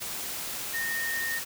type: tone in noise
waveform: sine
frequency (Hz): 1841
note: A#6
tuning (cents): -22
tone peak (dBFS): -29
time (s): 0.73-1.4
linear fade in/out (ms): 20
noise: white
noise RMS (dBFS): -35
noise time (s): 0-1.45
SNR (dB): +3
effects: none